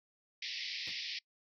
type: band-pass noise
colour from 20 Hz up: white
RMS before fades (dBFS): -41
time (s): 0.42-1.19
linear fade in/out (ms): 5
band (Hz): 1900 to 5400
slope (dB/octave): 96
type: noise with exponential decay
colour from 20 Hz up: brown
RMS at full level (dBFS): -42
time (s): 0.87-0.99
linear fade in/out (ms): 2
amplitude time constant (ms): 26
effects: noise-tail reverb RT60 0.1 s tail -24 dB re dry + high-pass 150 Hz 12 dB/octave